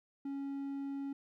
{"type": "tone", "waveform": "triangle", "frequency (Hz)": 277.2, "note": "C#4", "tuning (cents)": 0, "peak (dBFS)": -35, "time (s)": [0.25, 1.13], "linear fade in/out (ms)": 5, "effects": []}